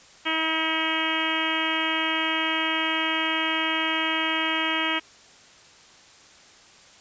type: harmonic tone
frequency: 320 Hz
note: D#4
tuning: 49 cents sharp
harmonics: 1 / 2 / 3 / 4 / 5 / 6 / 7 / 8 / 9 / 10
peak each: -31 / -36 / -32 / -32 / -33 / -32 / -30 / -33 / -31 / -31 dBFS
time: 0.25-5 s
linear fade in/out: 20 ms
effects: white hiss -51 dBFS RMS until 7 s + resampled to 16000 Hz